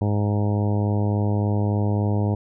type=harmonic tone; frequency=103.5 Hz; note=G#2; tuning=5 cents flat; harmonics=1 / 2 / 3 / 4 / 5 / 6 / 7 / 8 / 9; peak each=-20 / -26 / -30 / -32 / -34 / -36 / -37 / -38 / -39 dBFS; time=0.01-2.35 s; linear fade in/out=5 ms; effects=none